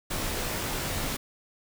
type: noise with comb filter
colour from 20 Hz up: pink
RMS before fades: -31 dBFS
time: 0.1-1.17 s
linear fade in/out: 10 ms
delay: 17 ms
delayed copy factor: -0.5
effects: none